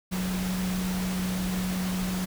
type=tone in noise; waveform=sine; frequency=184.4 Hz; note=F#3; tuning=6 cents flat; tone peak=-27 dBFS; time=0.11-2.26 s; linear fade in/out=20 ms; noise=pink; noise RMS=-35 dBFS; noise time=0.11-2.26 s; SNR=+5 dB; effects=none